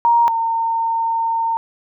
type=tone pair in turn; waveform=sine; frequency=938 / 912.4 Hz; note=A#5 / A#5; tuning=+11 / -37 cents; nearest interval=unison; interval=48 cents; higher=first; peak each=-10 / -16 dBFS; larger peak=first; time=0.05-0.28 / 0.28-1.57 s; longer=second; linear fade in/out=0 ms; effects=none